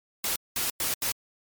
white noise bursts at uneven times, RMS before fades -28 dBFS, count 4, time 0.24-0.36 / 0.56-0.7 / 0.8-0.94 / 1.02-1.12 s, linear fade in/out 2 ms, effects MP3 96 kbps

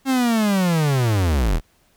45% pulse linear sweep, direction down, 271.1 to 33.29 Hz, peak -16 dBFS, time 0.05-1.61 s, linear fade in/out 50 ms, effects pink hiss -60 dBFS RMS until 1.96 s

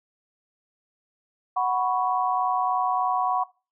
sine chord, F# suspended fourth, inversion none, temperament just, 740 / 986.7 / 1110 Hz, F#5 / B5 / C#6, 0 / -2 / +2 cents, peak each -24 / -27 / -26 dBFS, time 1.56-3.44 s, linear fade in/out 10 ms, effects noise-tail reverb RT60 0.3 s tail -20 dB re dry

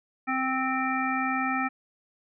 harmonic tone, 261.6 Hz, C4, in tune, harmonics 1 / 3 / 5 / 7 / 9, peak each -30 / -31 / -30 / -33 / -33 dBFS, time 0.27-1.69 s, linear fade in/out 20 ms, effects none

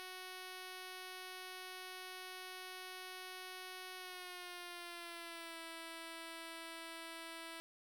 5% pulse tone with pitch glide, 370 to 329.6 Hz, F#4 to E4, 0 to 0 cents, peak -36 dBFS, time 0-7.6 s, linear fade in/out 0 ms, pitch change -200 cents, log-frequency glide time 3.96-5.58 s, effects 11-bit

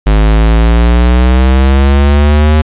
square exponential sweep, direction up, 51.5 to 77.78 Hz, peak -5 dBFS, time 0.06-2.62 s, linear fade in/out 10 ms, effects resampled to 8000 Hz + 7-bit

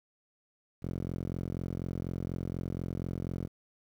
5% pulse tone with band-pass filter, 44.12 Hz, F1, 18 cents sharp, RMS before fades -36 dBFS, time 0.82-3.48 s, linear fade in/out 20 ms, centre 120 Hz, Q 0.91, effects 10-bit

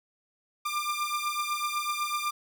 sawtooth beating tone pair, 1190 / 1198 Hz, D6 / D6, +22 / +34 cents, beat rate 8 Hz, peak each -28 dBFS, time 0.65-2.31 s, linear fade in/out 10 ms, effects none

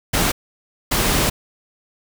pink noise bursts at uneven times, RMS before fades -18 dBFS, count 2, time 0.13-0.32 / 0.91-1.3 s, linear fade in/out 10 ms, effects none

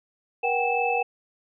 sine tone cluster, 477.6 / 752 / 796 / 2623 Hz, A#4 / F#5 / G5 / E7, +42 / +28 / +26 / -9 cents, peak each -27 dBFS, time 0.43-1.03 s, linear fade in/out 10 ms, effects none

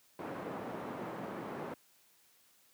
pink band-pass noise, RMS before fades -42 dBFS, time 0.19-1.74 s, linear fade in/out 2 ms, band 200 to 1100 Hz, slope 12 dB/octave, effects white hiss -67 dBFS RMS until 2.73 s + high-pass 100 Hz 12 dB/octave

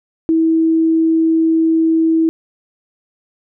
sine tone, 324.2 Hz, E4, 29 cents flat, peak -10 dBFS, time 0.29-2.29 s, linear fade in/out 0 ms, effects none

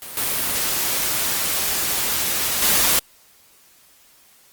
white noise with level steps, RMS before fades -34 / -22 / -17 dBFS, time 0.02-2.99 s, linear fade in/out 0 ms, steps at 0.17 / 2.62 s, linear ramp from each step 2 ms, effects white hiss -53 dBFS RMS until 4.52 s + Opus 32 kbps

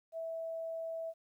sine tone, 655 Hz, E5, 11 cents flat, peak -37 dBFS, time 0.12-1.14 s, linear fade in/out 50 ms, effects 12-bit

